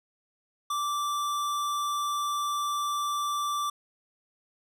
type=tone with hard clipping; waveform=sine; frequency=1170 Hz; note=D6; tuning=7 cents flat; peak=-29 dBFS; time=0.7-3.7 s; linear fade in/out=5 ms; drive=17 dB; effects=none